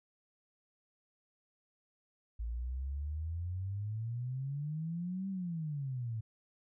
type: exponential two-way sweep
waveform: sine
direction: up then down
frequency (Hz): 55 to 196 to 108.2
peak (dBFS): -35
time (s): 2.39-6.21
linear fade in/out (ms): 10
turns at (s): 5.29
effects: none